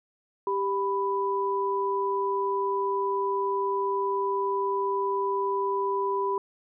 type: tone pair together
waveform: sine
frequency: 394 / 991 Hz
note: G4 / B5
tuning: +9 / +6 cents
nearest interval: octave + major third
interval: 1597 cents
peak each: -27 dBFS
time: 0.47-6.38 s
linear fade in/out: 2 ms
effects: none